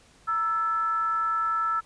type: tone with frequency modulation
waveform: sine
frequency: 1325 Hz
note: E6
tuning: 9 cents sharp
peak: -23 dBFS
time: 0.27-1.81 s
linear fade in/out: 20 ms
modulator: 391 Hz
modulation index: 0.34
effects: pink hiss -57 dBFS RMS until 1.85 s + resampled to 22050 Hz